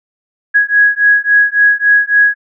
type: beating tone pair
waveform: sine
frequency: 1661 / 1664.6 Hz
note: G#6 / G#6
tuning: 0 / +4 cents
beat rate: 3.6 Hz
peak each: -10 dBFS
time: 0.54-2.35 s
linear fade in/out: 20 ms
effects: none